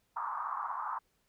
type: band-pass noise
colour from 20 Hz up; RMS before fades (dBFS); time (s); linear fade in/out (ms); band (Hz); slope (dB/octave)
white; -37; 0.16-0.99; 10; 900 to 1200; 48
effects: pink hiss -75 dBFS RMS until 1.28 s